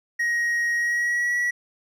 triangle tone with pitch glide, 1885 to 1935.8 Hz, A#6 to B6, +19 to -35 cents, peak -19 dBFS, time 0.19-1.51 s, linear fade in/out 10 ms, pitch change +46 cents, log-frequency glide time 0.73-1.37 s, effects none

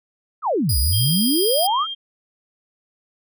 sine exponential two-way sweep, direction down then up, 1378 to 61.74 to 1378 Hz, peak -17 dBFS, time 0.42-1.87 s, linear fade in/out 50 ms, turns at 0.78 s
10% pulse tone, 4923 Hz, D#8, 19 cents flat, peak -14 dBFS, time 0.69-1.67 s, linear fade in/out 5 ms
sine tone with tremolo, 3200 Hz, G7, 35 cents sharp, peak -24 dBFS, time 0.92-1.95 s, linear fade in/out 20 ms, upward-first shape triangle, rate 1.9 Hz, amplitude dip 25%
effects none

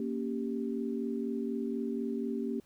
sine chord, G diminished, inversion first, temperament equal, 233.1 / 277.2 / 392 Hz, Bb3 / Db4 / G4, 0 / 0 / 0 cents, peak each -34 / -37 / -37 dBFS, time 0-2.6 s, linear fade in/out 2 ms, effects pink hiss -67 dBFS RMS until 2.65 s

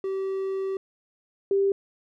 triangle / sine tone pair in turn, 385.4 / 394.2 Hz, G4 / G4, -29 / +10 cents, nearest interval unison, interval 39 cents, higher second, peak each -24 / -19 dBFS, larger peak second, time 0.04-0.77 / 1.51-1.72 s, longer first, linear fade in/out 2 ms, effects none

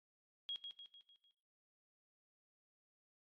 sine tone with echo, 3286 Hz, G#7, 19 cents flat, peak -40 dBFS, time 0.49-0.56 s, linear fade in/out 0 ms, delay 150 ms, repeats 5, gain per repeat -6 dB, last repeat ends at 1.31 s, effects noise-tail reverb RT60 0.9 s tail -19 dB re dry + AAC 48 kbps

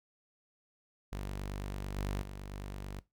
sawtooth tone with level steps, 49 Hz, G1, in tune, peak -33 / -29 / -38 / -36 dBFS, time 1.12-3 s, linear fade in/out 10 ms, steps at 1.96 / 2.21 / 2.51 s, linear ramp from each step 20 ms, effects noise-tail reverb RT60 0.2 s tail -18 dB re dry

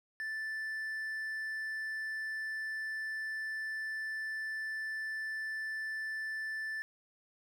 triangle tone, 1760 Hz, A6, in tune, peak -34 dBFS, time 0.2-6.82 s, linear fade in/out 0 ms, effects none

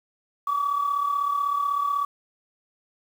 sine tone pair together, 1138.6 / 1174.7 Hz, C#6 / D6, +46 / 0 cents, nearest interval minor second, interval 54 cents, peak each -22 / -28 dBFS, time 0.47-2.05 s, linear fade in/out 5 ms, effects tanh soft clip ceiling -16 dBFS + 8-bit

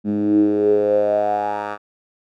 10% pulse tone with band-pass filter sweep, 103.83 Hz, G#2, in tune, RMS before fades -18 dBFS, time 0.04-1.78 s, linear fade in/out 50 ms, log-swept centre 230 to 1100 Hz, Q 8.4, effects none

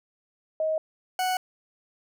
sine / 40% pulse tone pair in turn, 630 / 740.4 Hz, D#5 / F#5, +21 / +1 cents, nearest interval minor third, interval 280 cents, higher second, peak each -23 dBFS, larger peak neither, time 0.6-0.78 / 1.19-1.37 s, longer neither, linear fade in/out 2 ms, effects none

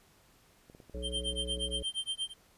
clicks, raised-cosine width 2 ms, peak -39 dBFS, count 11, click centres 0.699 / 0.749 / 0.802 / 0.897 / 0.974 / 1.166 / 1.261 / 1.333 / 1.501 / 1.577 / 1.69 s
harmonic tone, 61.3 Hz, B1, 12 cents flat, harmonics 1 / 3 / 5 / 7 / 9, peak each -38 / -47 / -49 / -44 / -44 dBFS, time 0.94-1.83 s, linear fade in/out 5 ms
square tone with tremolo, 3145 Hz, G7, 5 cents sharp, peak -31 dBFS, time 1.02-2.34 s, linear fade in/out 50 ms, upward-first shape sine, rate 8.5 Hz, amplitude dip 100%
effects pink hiss -64 dBFS RMS until 2.57 s + resampled to 32000 Hz

